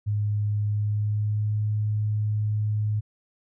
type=tone with pitch glide; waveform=sine; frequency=104.3 to 106.12 Hz; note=G#2 to G#2; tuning=+8 to +38 cents; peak=-22 dBFS; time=0.06-3.01 s; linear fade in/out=20 ms; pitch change=+30 cents; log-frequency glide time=0.66-1.62 s; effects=none